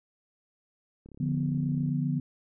click train, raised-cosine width 3 ms, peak -36 dBFS, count 30, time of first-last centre 1.06-1.891 s, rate 34.9 Hz
sine chord, B diminished, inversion first, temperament equal, 146.83 / 174.61 / 246.9 Hz, D3 / F3 / B3, 0 / 0 / 0 cents, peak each -28 / -32 / -31 dBFS, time 1.2-2.2 s, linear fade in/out 5 ms
effects none

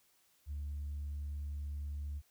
sine tone, 72.6 Hz, D2, 19 cents flat, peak -36 dBFS, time 0.46-2.22 s, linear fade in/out 50 ms, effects tanh soft clip ceiling -35 dBFS + white hiss -71 dBFS RMS until 2.3 s

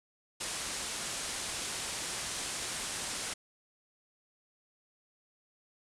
white low-pass noise, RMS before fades -38 dBFS, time 0.4-3.34 s, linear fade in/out 10 ms, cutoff 9900 Hz, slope 48 dB/octave, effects none

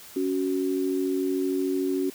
sine tone pair together, 278.8 / 372.2 Hz, C#4 / F#4, +10 / +10 cents, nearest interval perfect fourth, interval 500 cents, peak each -26 dBFS, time 0.16-2.1 s, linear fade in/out 5 ms, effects white hiss -46 dBFS RMS until 2.14 s

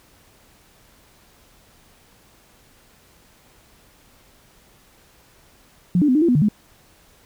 sine tone with pitch steps, 177.8 / 296.6 / 253.6 / 304.7 / 339 / 246.2 / 149.6 / 209.7 Hz, F3 / D4 / B3 / D#4 / E4 / B3 / D3 / G#3, +31 / +17 / +46 / -36 / +49 / -5 / +32 / +17 cents, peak -13 dBFS, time 5.95-6.486 s, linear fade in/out 2 ms, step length 67 ms, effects pink hiss -54 dBFS RMS until 7.25 s

